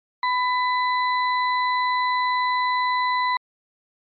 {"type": "harmonic tone", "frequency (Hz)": 999, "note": "B5", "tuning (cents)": 20, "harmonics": [1, 2, 4], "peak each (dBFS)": [-20, -26, -32], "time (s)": [0.23, 3.37], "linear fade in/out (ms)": 2, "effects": ["MP3 48 kbps"]}